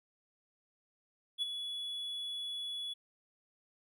triangle tone with ADSR envelope, 3400 Hz, G#7, 40 cents sharp, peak -28 dBFS, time 1.38-2.94 s, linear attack 42 ms, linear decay 19 ms, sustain -8 dB, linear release 14 ms, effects none

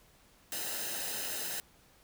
white noise with comb filter, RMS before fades -37 dBFS, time 0.52-1.6 s, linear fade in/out 0 ms, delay 0.88 ms, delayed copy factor -0.6, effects pink hiss -63 dBFS RMS until 2.03 s

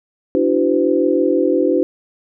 sine tone cluster, 291.7 / 332.4 / 378.5 / 509 Hz, D4 / E4 / F#4 / C5, -12 / +15 / +39 / -48 cents, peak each -18 dBFS, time 0.35-1.83 s, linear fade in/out 0 ms, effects none

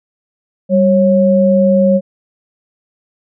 sine tone pair together, 195.2 / 547.7 Hz, G3 / C#5, -7 / -21 cents, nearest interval octave + tritone, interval 1786 cents, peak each -10 dBFS, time 0.69-2.01 s, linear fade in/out 50 ms, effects none

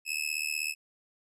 sawtooth tone with amplitude modulation, 2588 Hz, E7, 32 cents flat, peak -23 dBFS, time 0.05-0.75 s, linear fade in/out 50 ms, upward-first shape sine, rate 76.1 Hz, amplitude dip 95%, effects resampled to 32000 Hz

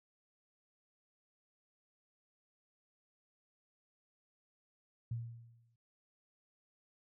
sine tone with exponential decay, 116.54 Hz, A#2, in tune, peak -34 dBFS, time 5.11-5.76 s, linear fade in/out 5 ms, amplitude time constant 140 ms, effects none

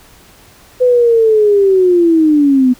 sine linear sweep, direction down, 506 to 246.7 Hz, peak -6 dBFS, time 0.8-2.74 s, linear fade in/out 20 ms, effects pink hiss -43 dBFS RMS until 2.79 s

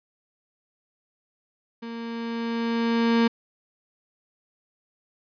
35% pulse tone with level ramp, 231.3 Hz, A#3, 13 cents flat, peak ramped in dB -32 to -15 dBFS, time 1.82-3.28 s, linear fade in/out 10 ms, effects resampled to 11025 Hz

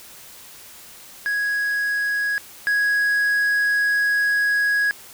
triangle tone pair in turn, 1661.2 / 1661.2 Hz, G#6 / G#6, 0 / 0 cents, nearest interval unison, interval 0 cents, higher neither, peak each -18 / -15 dBFS, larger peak second, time 1.26-2.38 / 2.67-4.91 s, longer second, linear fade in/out 0 ms, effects white hiss -43 dBFS RMS until 5.13 s

